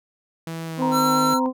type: tone with pitch glide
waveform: sawtooth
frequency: 163.9 to 155.24 Hz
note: E3 to D#3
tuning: -10 to -4 cents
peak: -25 dBFS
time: 0.47-1.34 s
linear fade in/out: 2 ms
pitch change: -94 cents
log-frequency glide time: 0.66-0.97 s
type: harmonic tone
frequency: 257.6 Hz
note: C4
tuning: 27 cents flat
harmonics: 1 / 2 / 3 / 4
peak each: -21 / -26 / -37 / -33 dBFS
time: 0.77-1.53 s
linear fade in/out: 50 ms
type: tone with vibrato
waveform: sine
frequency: 938 Hz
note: A#5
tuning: 11 cents sharp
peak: -23 dBFS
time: 0.82-1.46 s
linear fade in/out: 0 ms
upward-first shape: square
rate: 8.9 Hz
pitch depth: 11 cents each way
type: tone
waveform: square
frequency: 1349 Hz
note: E6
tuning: 40 cents sharp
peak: -21 dBFS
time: 0.91-1.4 s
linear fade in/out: 50 ms
effects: none